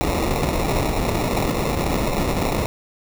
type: noise with sample-and-hold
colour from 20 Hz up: pink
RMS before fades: -21 dBFS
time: 0.01-2.66 s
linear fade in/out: 0 ms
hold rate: 1575 Hz
effects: none